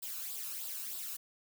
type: noise with flanger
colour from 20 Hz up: blue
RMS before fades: -41 dBFS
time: 0.02-1.17 s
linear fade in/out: 10 ms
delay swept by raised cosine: 0.23 to 0.78 ms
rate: 3.2 Hz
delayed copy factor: +0.6
effects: none